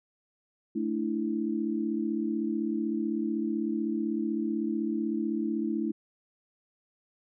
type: chord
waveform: sine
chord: A suspended fourth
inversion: none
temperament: equal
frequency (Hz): 220 / 293.7 / 329.6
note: A3 / D4 / E4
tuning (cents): 0 / 0 / 0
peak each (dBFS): -31 / -33 / -31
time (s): 0.75-5.92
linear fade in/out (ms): 10
effects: none